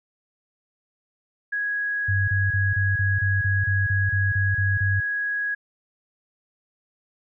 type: tone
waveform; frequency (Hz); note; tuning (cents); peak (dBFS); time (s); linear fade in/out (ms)
sine; 1661.2; G#6; 0; -23; 1.52-5.55; 10
type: tone bursts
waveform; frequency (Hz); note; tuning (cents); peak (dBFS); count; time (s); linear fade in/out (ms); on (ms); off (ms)
sine; 98.3; G2; +5; -20; 13; 2.08-5.004; 10; 200; 27
effects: none